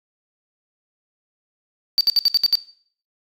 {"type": "tone bursts", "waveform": "sine", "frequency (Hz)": 4615, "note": "D8", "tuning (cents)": -31, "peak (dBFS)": -9, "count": 7, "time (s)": [1.98, 2.554], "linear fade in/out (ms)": 0, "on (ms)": 28, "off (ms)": 63, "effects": ["noise-tail reverb RT60 0.5 s tail -19 dB re dry", "tanh soft clip ceiling -11 dBFS"]}